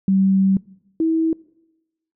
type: tone pair in turn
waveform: sine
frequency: 192.5 / 323.7 Hz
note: G3 / E4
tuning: -31 / -31 cents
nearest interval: major sixth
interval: 900 cents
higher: second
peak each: -13 / -15 dBFS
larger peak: first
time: 0.08-0.57 / 1-1.33 s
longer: first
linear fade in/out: 2 ms
effects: noise-tail reverb RT60 1.0 s tail -23 dB re dry